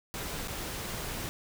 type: noise with dropouts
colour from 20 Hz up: pink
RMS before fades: -37 dBFS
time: 0.14-1.29 s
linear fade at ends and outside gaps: 0 ms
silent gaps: 0.475-0.482 s
effects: none